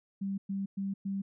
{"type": "tone bursts", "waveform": "sine", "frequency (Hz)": 196, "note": "G3", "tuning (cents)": 0, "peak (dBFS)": -31, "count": 4, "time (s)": [0.21, 1.22], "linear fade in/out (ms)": 10, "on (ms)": 170, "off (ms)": 110, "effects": []}